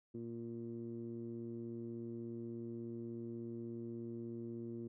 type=tone with low-pass filter; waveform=15% pulse; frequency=116.54 Hz; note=A#2; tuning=in tune; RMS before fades=-45 dBFS; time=0.14-4.88 s; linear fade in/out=10 ms; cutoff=310 Hz; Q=3.7; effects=none

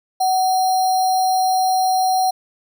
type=tone with sample-and-hold; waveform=sine; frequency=747 Hz; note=F#5; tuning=16 cents sharp; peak=-14 dBFS; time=0.2-2.31 s; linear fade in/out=10 ms; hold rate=4900 Hz; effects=none

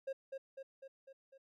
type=tone with echo; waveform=triangle; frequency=538 Hz; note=C5; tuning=48 cents sharp; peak=-35 dBFS; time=0.07-0.13 s; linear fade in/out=10 ms; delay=250 ms; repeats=5; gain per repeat=-4 dB; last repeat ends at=1.38 s; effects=none

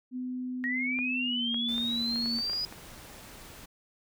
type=tone with pitch glide; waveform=sine; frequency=252.5 to 234.2 Hz; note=B3 to A#3; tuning=+39 to +8 cents; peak=-32 dBFS; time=0.11-2.42 s; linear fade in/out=50 ms; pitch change=-131 cents; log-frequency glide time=1.21-1.49 s
type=linear sweep; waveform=sine; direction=up; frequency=1864.7 to 4978 Hz; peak=-29 dBFS; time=0.64-2.65 s; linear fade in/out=0 ms
type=clicks; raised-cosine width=0.5 ms; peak=-28 dBFS; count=9; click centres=0.989 / 1.544 / 1.781 / 2.159 / 2.259 / 2.387 / 2.498 / 2.533 / 2.725 s
type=noise; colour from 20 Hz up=pink; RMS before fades=-48 dBFS; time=1.68-3.66 s; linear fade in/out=10 ms
effects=none

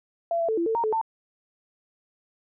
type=tone with pitch steps; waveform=sine; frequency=677 / 669 / 441.8 / 338.1 / 447.1 / 929 / 434 / 894 Hz; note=E5 / E5 / A4 / E4 / A4 / A#5 / A4 / A5; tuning=+46 / +25 / +7 / +44 / +28 / -6 / -24 / +27 cents; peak=-22 dBFS; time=0.31-1.014 s; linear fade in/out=2 ms; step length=88 ms; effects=none

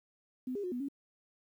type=tone with pitch steps; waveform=sine; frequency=254.5 / 405.6 / 361.4 / 246.1 / 278.6 Hz; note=C4 / G#4 / F#4 / B3 / C#4; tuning=-48 / -41 / -41 / -6 / +9 cents; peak=-34 dBFS; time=0.47-0.885 s; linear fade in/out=5 ms; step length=83 ms; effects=11-bit

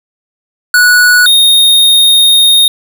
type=tone pair in turn; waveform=square; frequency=1470 / 3704 Hz; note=F#6 / A#7; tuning=-12 / -12 cents; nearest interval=octave + major third; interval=1600 cents; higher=second; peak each=-4 dBFS; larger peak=neither; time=0.74-1.26 / 1.26-2.68 s; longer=second; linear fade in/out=2 ms; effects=none

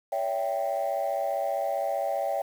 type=chord; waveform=sine; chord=C# diminished; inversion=none; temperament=equal with one note detuned; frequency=564.1 / 659.3 / 784 Hz; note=C#5 / E5 / G5; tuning=+30 / 0 / 0 cents; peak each=-29 dBFS; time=0.12-2.42 s; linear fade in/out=5 ms; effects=tanh soft clip ceiling -20 dBFS + 8-bit

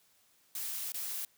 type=noise with dropouts; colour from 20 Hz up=blue; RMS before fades=-38 dBFS; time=0.55-1.25 s; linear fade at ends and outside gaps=2 ms; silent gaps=0.921-0.942 s; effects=white hiss -68 dBFS RMS until 1.37 s + high-pass 60 Hz 12 dB/octave

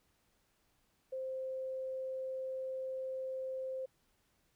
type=tone; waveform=sine; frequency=523.3 Hz; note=C5; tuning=in tune; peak=-37 dBFS; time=1.12-3.86 s; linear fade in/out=10 ms; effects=pink hiss -75 dBFS RMS until 4.55 s

